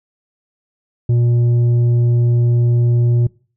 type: tone with tanh clipping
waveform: sine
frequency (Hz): 119.6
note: A#2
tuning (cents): +45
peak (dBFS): -12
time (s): 1.09-3.27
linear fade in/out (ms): 5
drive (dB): 6
effects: noise-tail reverb RT60 0.4 s tail -23 dB re dry